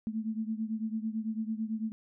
sine beating tone pair, 217.7 / 226.7 Hz, A3 / A#3, -18 / -48 cents, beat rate 9 Hz, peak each -33 / -36 dBFS, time 0.07-1.92 s, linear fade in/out 0 ms, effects none

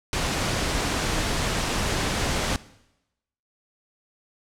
pink noise, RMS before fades -25 dBFS, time 0.13-2.56 s, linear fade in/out 0 ms, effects noise-tail reverb RT60 0.9 s tail -19 dB re dry + low-pass 8000 Hz 12 dB/octave

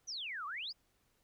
sine exponential two-way sweep, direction down then up, 6272 to 1102 to 5290 Hz, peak -39 dBFS, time 0.07-0.73 s, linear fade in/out 20 ms, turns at 0.46 s, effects pink hiss -75 dBFS RMS until 1.23 s

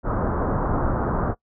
pink low-pass noise, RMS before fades -23 dBFS, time 0.03-1.35 s, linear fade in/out 50 ms, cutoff 1400 Hz, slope 48 dB/octave, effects noise-tail reverb RT60 0.1 s tail -22 dB re dry

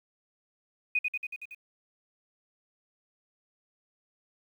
sine tone with echo, 2489 Hz, D#7, in tune, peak -23 dBFS, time 0.95-0.99 s, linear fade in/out 5 ms, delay 93 ms, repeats 6, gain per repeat -3 dB, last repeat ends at 1.548 s, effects 10-bit

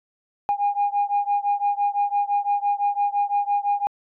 sine beating tone pair, 812 / 817.9 Hz, G#5 / G#5, -39 / -27 cents, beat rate 5.9 Hz, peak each -21 / -22 dBFS, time 0.49-3.87 s, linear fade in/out 0 ms, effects tanh soft clip ceiling -14 dBFS

